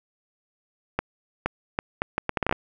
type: accelerating click train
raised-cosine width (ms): 0.5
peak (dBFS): -8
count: 12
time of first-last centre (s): 0.99-2.526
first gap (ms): 470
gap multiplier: 0.7
effects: none